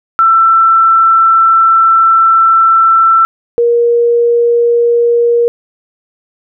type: tone pair in turn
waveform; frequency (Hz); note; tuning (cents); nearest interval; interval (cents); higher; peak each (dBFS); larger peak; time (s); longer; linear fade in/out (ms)
sine; 1337 / 472.7; E6 / A#4; +24 / +24; octave + tritone; 1800; first; -4 / -6; first; 0.19-3.25 / 3.58-5.48; first; 0
effects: none